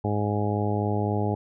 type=harmonic tone; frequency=103.83 Hz; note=G#2; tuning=in tune; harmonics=1 / 2 / 3 / 4 / 5 / 6 / 7 / 8; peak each=-26 / -30 / -32 / -31 / -36 / -36 / -35 / -33 dBFS; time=0.04-1.35 s; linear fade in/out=5 ms; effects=none